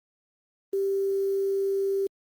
sine tone with quantisation, 392 Hz, G4, in tune, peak -23 dBFS, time 0.73-2.07 s, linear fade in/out 5 ms, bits 8, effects Opus 32 kbps

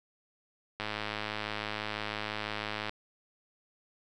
click train, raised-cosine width 0.3 ms, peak -18 dBFS, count 223, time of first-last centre 0.8-2.894 s, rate 106 Hz, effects none

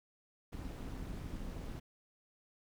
brown noise with amplitude modulation, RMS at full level -40 dBFS, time 0.52-1.8 s, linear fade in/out 10 ms, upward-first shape sine, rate 224 Hz, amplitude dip 75%, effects none

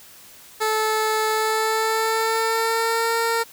15% pulse tone with pitch glide, 435.3 to 459.1 Hz, A4 to A#4, -19 to -26 cents, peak -13 dBFS, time 0.6-3.44 s, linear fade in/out 20 ms, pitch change +93 cents, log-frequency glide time 1.3-3.17 s, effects white hiss -46 dBFS RMS until 3.52 s

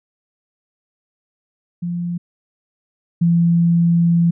sine tone pair in turn, 173.6 / 169.83 Hz, F3 / F3, -10 / -48 cents, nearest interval unison, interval 38 cents, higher first, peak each -20 / -11 dBFS, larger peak second, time 1.82-2.18 / 3.21-4.31 s, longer second, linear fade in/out 10 ms, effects none

